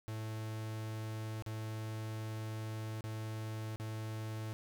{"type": "tone with dropouts", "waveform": "45% pulse", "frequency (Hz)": 109.5, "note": "A2", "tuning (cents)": -8, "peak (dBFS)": -39, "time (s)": [0.08, 4.53], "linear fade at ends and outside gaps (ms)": 0, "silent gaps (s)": [[1.423, 1.463], [3.008, 3.04], [3.76, 3.799]], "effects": []}